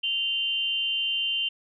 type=tone pair together; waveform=sine; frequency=2794 / 3096 Hz; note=F7 / G7; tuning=0 / -22 cents; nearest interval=major second; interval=178 cents; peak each=-27 dBFS; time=0.03-1.49 s; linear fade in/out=10 ms; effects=none